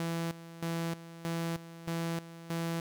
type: tone with tremolo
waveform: sawtooth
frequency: 166.7 Hz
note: E3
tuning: 20 cents sharp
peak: -28 dBFS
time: 0-2.8 s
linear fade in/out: 2 ms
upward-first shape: square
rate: 1.6 Hz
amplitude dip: 80%
effects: none